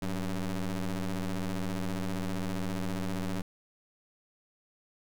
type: ring-modulated tone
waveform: 30% pulse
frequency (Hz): 96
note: G2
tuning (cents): -36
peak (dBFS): -25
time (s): 0.02-3.42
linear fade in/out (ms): 5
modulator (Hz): 88.5
effects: none